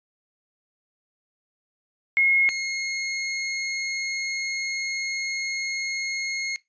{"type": "tone pair in turn", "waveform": ["sine", "sawtooth"], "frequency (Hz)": [2161, 2153], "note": ["C#7", "C7"], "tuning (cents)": [-45, 49], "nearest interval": "unison", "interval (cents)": 6, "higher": "first", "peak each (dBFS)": [-16, -23], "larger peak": "first", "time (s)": [[2.17, 2.49], [2.49, 6.56]], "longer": "second", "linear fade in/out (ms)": 0, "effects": ["noise-tail reverb RT60 0.2 s tail -20 dB re dry", "resampled to 16000 Hz"]}